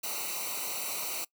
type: noise with comb filter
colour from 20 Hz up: white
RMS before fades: -35 dBFS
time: 0.03-1.25 s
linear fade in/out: 10 ms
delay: 0.59 ms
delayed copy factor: -1
effects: noise-tail reverb RT60 0.1 s tail -22 dB re dry

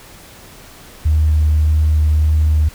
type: tone with vibrato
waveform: sine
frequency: 76.9 Hz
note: D#2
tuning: 20 cents flat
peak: -9 dBFS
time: 1.05-2.69 s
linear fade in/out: 10 ms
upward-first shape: sine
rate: 1.7 Hz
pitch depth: 10 cents each way
effects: tanh soft clip ceiling -6 dBFS + pink hiss -40 dBFS RMS until 2.74 s

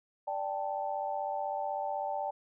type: chord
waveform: sine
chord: D suspended fourth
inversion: none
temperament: equal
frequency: 587.3 / 784 / 880 Hz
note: D5 / G5 / A5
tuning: 0 / 0 / 0 cents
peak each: -37 / -35 / -37 dBFS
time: 0.27-2.31 s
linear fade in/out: 10 ms
effects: none

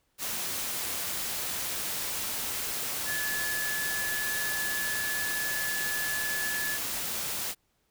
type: tone in noise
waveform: sine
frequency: 1717 Hz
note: A6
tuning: 43 cents flat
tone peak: -31 dBFS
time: 3.05-6.79 s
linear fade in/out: 50 ms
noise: white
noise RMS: -33 dBFS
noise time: 0.18-7.55 s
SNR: -1 dB
effects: pink hiss -73 dBFS RMS until 7.9 s

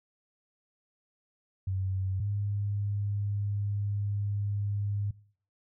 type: tone pair in turn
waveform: sine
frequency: 95.1 / 101.9 Hz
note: F#2 / G#2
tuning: +48 / -32 cents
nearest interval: minor second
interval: 120 cents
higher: second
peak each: -28 dBFS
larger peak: neither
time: 1.67-2.2 / 2.2-5.11 s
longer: second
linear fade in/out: 5 ms
effects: noise-tail reverb RT60 0.5 s tail -21 dB re dry

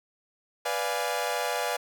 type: chord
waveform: sawtooth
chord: B diminished seventh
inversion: none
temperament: equal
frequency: 493.9 / 587.3 / 698.5 / 830.6 Hz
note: B4 / D5 / F5 / Ab5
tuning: 0 / 0 / 0 / 0 cents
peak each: -29 dBFS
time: 0.65-1.77 s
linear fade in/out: 10 ms
effects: none

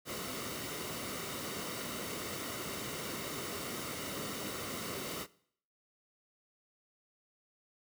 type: noise with comb filter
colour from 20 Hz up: pink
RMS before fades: -40 dBFS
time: 0.05-5.27 s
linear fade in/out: 50 ms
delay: 1.2 ms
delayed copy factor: -0.5
effects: noise-tail reverb RT60 0.6 s tail -20 dB re dry + high-pass 100 Hz 12 dB/octave

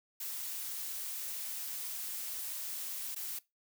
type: noise with dropouts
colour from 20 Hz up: blue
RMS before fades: -40 dBFS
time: 0.2-3.39 s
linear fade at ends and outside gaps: 5 ms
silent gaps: 3.148-3.161 s
effects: noise-tail reverb RT60 0.2 s tail -20 dB re dry

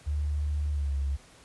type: tone with pitch glide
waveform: sine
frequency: 73.8 to 69.26 Hz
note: D2 to C#2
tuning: +9 to -1 cents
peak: -26 dBFS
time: 0.06-1.17 s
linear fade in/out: 20 ms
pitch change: -110 cents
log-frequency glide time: 0.71-0.94 s
effects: pink hiss -55 dBFS RMS until 1.44 s + resampled to 24000 Hz

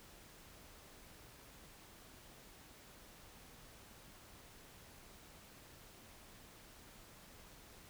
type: silence
effects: pink hiss -59 dBFS RMS until 7.89 s

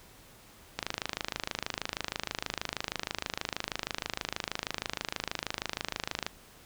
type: click train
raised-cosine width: 0.2 ms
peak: -13 dBFS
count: 145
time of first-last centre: 0.79-6.265 s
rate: 26.3 Hz
effects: pink hiss -55 dBFS RMS until 6.65 s

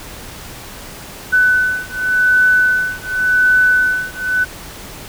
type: beating tone pair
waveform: sine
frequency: 1500 / 1500.89 Hz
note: F#6 / F#6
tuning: +23 / +24 cents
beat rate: 0.89 Hz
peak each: -14 dBFS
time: 1.32-4.45 s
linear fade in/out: 20 ms
effects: pink hiss -33 dBFS RMS until 5.08 s

